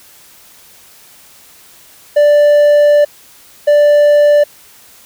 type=tone pair in turn; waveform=triangle; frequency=587.3 / 587.3 Hz; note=D5 / D5; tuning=0 / 0 cents; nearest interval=unison; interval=0 cents; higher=neither; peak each=-3 dBFS; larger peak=neither; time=2.16-3.05 / 3.67-4.44 s; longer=first; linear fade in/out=10 ms; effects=white hiss -42 dBFS RMS until 5.05 s